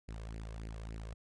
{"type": "tone with flanger", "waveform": "sawtooth", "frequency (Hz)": 55, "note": "A1", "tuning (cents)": 0, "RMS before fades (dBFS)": -44, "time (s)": [0.08, 1.14], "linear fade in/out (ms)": 10, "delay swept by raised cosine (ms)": [0.41, 1.91], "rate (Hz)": 3.5, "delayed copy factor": 0.7, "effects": ["resampled to 22050 Hz"]}